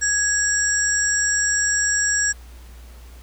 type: tone cluster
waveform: sine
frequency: 1667 / 5640 / 7630 Hz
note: G#6 / F8 / A#8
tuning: +6 / +16 / +39 cents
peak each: -21 / -24 / -21 dBFS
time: 0.01-2.33 s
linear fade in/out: 20 ms
effects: added 60 Hz sine -39 dBFS peak until 3.22 s + pink hiss -50 dBFS RMS until 3.22 s